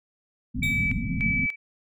white low-pass noise, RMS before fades -28 dBFS, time 0.54-1.47 s, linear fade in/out 20 ms, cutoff 260 Hz, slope 96 dB/octave
sine tone with tremolo, 2300 Hz, D7, 37 cents flat, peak -23 dBFS, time 0.62-1.56 s, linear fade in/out 10 ms, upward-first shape square, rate 1.7 Hz, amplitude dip 80%
sawtooth tone with exponential decay, 3706 Hz, A#7, 11 cents flat, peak -28 dBFS, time 0.63-1.02 s, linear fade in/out 1 ms, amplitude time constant 83 ms
effects none

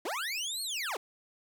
25% pulse linear two-way sweep, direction up then down, 272.3 to 4398 to 323.8 Hz, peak -29 dBFS, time 0.05-0.97 s, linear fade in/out 5 ms, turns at 0.62 s, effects none

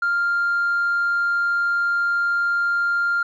triangle tone with tanh clipping, 1396.9 Hz, F6, in tune, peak -18 dBFS, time 0.02-3.23 s, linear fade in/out 5 ms, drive 5 dB, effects none

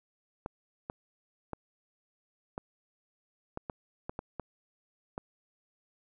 clicks, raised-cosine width 1 ms, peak -22 dBFS, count 10, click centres 0.461 / 0.899 / 1.533 / 2.579 / 3.574 / 3.698 / 4.095 / 4.191 / 4.397 / 5.179 s, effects none

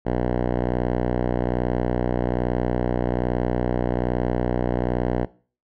5% pulse tone with low-pass filter, 61.2 Hz, B1, 15 cents flat, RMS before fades -23 dBFS, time 0.05-5.26 s, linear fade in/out 20 ms, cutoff 1100 Hz, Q 0.55, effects noise-tail reverb RT60 0.4 s tail -20 dB re dry

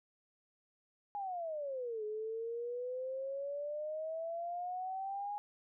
sine exponential two-way sweep, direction down then up, 830.6 to 422.1 to 830.6 Hz, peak -37 dBFS, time 1.15-5.38 s, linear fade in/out 0 ms, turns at 2.04 s, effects none

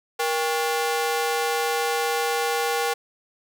sawtooth ring-modulated tone, 635 Hz, D#5, 35 cents sharp, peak -15 dBFS, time 0.19-2.94 s, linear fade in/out 10 ms, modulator 164 Hz, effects none

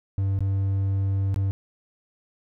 triangle tone with dropouts, 97.5 Hz, G2, 9 cents flat, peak -19 dBFS, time 0.18-1.51 s, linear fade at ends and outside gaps 0 ms, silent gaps 0.39-0.406 / 1.343-1.361 s, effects none

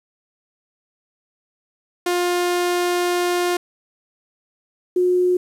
sawtooth / sine tone pair in turn, 353.8 / 361.2 Hz, F4 / F#4, +23 / -42 cents, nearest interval unison, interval 35 cents, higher second, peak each -14 dBFS, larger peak neither, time 2.06-3.57 / 4.96-5.37 s, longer first, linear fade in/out 5 ms, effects resampled to 32000 Hz + 8-bit

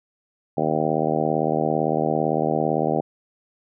harmonic tone, 77.78 Hz, D#2, in tune, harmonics 2 / 3 / 4 / 5 / 6 / 7 / 8 / 9 / 10, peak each -28 / -28 / -28 / -28 / -28 / -28 / -28 / -28 / -28 dBFS, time 0.57-3.01 s, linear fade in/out 5 ms, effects none

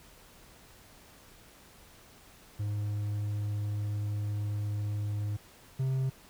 triangle tone pair in turn, 103.83 / 132.11 Hz, G#2 / C3, 0 / +17 cents, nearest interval major third, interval 417 cents, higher second, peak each -28 / -25 dBFS, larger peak second, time 2.59-5.37 / 5.79-6.1 s, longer first, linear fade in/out 10 ms, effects pink hiss -56 dBFS RMS until 6.29 s

